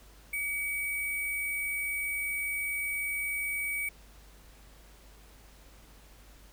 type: tone with sample-and-hold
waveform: sine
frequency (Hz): 2270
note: C#7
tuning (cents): +41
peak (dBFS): -30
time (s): 0.33-3.89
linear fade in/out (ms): 5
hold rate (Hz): 11025
effects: added 50 Hz sine -54 dBFS peak until 6.52 s + pink hiss -58 dBFS RMS until 6.52 s